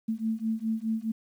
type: beating tone pair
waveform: sine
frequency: 220 / 224.8 Hz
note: A3 / A3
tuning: 0 / +37 cents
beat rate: 4.8 Hz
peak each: -30 dBFS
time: 0.08-1.12 s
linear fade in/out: 10 ms
effects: 10-bit